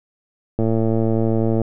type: click train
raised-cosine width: 2 ms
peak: -7 dBFS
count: 116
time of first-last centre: 0.59-1.617 s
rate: 112 Hz
effects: none